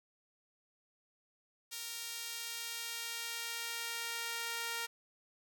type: tone with high-pass filter sweep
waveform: sawtooth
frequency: 464.5 Hz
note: A#4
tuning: 6 cents flat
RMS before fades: -41 dBFS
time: 1.71-4.87 s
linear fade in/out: 20 ms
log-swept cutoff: 3800 to 1400 Hz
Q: 0.71
effects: none